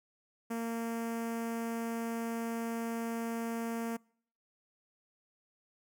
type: tone with notch filter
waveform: sawtooth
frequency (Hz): 230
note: A#3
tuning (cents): -23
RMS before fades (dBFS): -36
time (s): 0.5-3.97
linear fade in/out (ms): 10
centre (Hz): 3900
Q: 0.81
effects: noise-tail reverb RT60 0.6 s tail -26 dB re dry

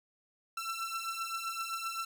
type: beating tone pair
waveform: sawtooth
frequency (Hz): 1338 / 1345.7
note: E6 / E6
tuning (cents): +25 / +35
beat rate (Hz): 7.7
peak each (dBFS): -36 / -34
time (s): 0.57-2.05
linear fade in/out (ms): 5
effects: none

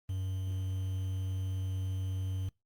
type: tone with quantisation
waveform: triangle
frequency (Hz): 94.3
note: F#2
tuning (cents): +33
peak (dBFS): -30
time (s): 0.09-2.49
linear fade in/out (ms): 5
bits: 9
effects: noise-tail reverb RT60 0.2 s tail -24 dB re dry + Opus 32 kbps

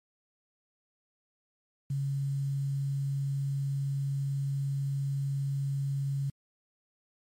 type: tone with quantisation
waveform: sine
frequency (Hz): 138.59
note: C#3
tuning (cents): 0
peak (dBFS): -28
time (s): 1.9-6.3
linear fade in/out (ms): 5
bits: 9
effects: MP3 64 kbps

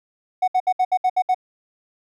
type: tone bursts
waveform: triangle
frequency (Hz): 740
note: F#5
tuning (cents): 0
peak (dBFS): -12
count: 8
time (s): 0.42-1.346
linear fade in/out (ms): 10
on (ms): 58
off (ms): 66
effects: tanh soft clip ceiling -9 dBFS

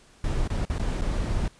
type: noise with dropouts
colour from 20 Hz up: brown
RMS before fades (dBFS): -26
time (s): 0.24-1.48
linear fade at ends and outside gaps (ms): 2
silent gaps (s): 0.477-0.501 / 0.652-0.699 / 0.783-0.795 / 1.012-1.018
effects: pink hiss -56 dBFS RMS until 1.59 s + resampled to 22050 Hz

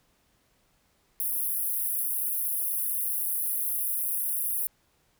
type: high-pass noise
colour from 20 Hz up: pink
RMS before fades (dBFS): -29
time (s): 1.2-4.67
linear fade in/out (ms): 0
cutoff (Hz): 10000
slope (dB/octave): 96
effects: pink hiss -68 dBFS RMS until 5.19 s

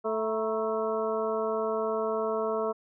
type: harmonic tone with a mistuned harmonic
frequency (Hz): 220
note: A3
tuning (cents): 0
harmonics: 1 / 2 / 3 / 4 / 5 / 6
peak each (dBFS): -38 / -29 / -32 / -39 / -36 / -38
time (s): 0.04-2.73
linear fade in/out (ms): 20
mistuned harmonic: 4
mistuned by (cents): +120
effects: none

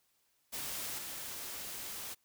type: noise with level steps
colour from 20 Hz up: white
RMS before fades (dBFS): -40 / -43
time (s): 0.52-2.15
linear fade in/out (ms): 20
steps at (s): 0.98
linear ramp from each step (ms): 5
effects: white hiss -75 dBFS RMS until 2.24 s

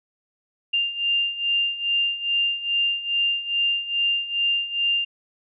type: beating tone pair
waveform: sine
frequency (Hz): 2794 / 2796.4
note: F7 / F7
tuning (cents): 0 / +2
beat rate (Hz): 2.4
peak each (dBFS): -26 / -22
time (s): 0.73-5.05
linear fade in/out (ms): 10
effects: none

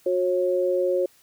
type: tone pair together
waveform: sine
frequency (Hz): 363.5 / 544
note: F#4 / C#5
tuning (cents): -31 / -33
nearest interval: perfect fifth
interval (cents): 698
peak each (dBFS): -23 / -22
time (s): 0.06-1.06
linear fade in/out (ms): 5
effects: white hiss -58 dBFS RMS until 1.22 s

